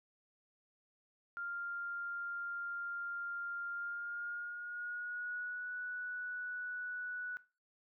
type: tone with pitch glide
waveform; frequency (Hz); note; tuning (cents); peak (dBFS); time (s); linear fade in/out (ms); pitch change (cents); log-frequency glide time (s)
sine; 1396.9 to 1476.5; F6 to F#6; 0 to -4; -39; 1.37-7.37; 0; +96; 3.71-5.73
effects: noise-tail reverb RT60 0.3 s tail -17 dB re dry